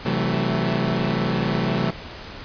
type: chord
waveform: sawtooth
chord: F# half-diminished seventh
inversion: second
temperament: equal with one note detuned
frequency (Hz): 130.81 / 164.81 / 188.78 / 220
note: C3 / E3 / F#3 / A3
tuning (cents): 0 / 0 / +35 / 0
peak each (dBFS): -22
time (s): 0.05-1.91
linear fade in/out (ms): 10
effects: pink hiss -37 dBFS RMS until 2.44 s + resampled to 11025 Hz